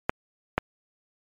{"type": "clicks", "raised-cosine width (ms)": 0.5, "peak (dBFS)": -6, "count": 2, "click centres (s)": [0.095, 0.58], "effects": ["MP3 64 kbps"]}